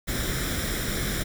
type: noise with comb filter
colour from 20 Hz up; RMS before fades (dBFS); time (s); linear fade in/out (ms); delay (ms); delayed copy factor
pink; -28; 0.07-1.24; 20; 0.55; +0.65
effects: none